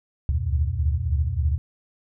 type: tone cluster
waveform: sine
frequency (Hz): 72.2 / 75.6 / 87.5 / 120.9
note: D2 / D#2 / F2 / B2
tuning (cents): -29 / -49 / +4 / -36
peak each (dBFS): -24 / -26 / -26 / -29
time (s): 0.29-1.58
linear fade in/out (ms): 0
effects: none